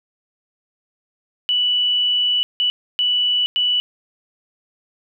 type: tone bursts at uneven times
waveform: sine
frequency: 2960 Hz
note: F#7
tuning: in tune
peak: -15 dBFS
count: 4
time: 1.49-2.43 / 2.6-2.7 / 2.99-3.46 / 3.56-3.8 s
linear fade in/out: 0 ms
effects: none